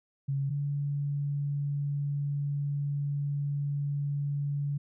sine tone pair in turn, 138.3 / 143.09 Hz, C#3 / D3, -4 / -45 cents, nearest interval minor second, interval 59 cents, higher second, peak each -27 / -28 dBFS, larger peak first, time 0.28-0.5 / 0.5-4.78 s, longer second, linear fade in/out 10 ms, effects none

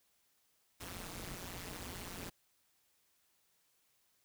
pink noise with amplitude modulation, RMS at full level -42 dBFS, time 0.8-2.3 s, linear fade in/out 10 ms, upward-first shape sine, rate 179 Hz, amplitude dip 100%, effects white hiss -75 dBFS RMS until 4.24 s

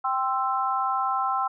sine chord, C major, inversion second, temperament equal with one note detuned, 784 / 1046.5 / 1323.9 Hz, G5 / C6 / E6, 0 / 0 / +7 cents, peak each -27 dBFS, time 0.04-1.48 s, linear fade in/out 10 ms, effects none

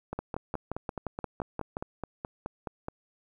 two click trains, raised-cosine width 1 ms, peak -18 / -20 dBFS, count 10 / 14, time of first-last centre 0.19-1.769 / 0.13-2.884 s, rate 5.7 / 4.72 Hz, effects 10-bit

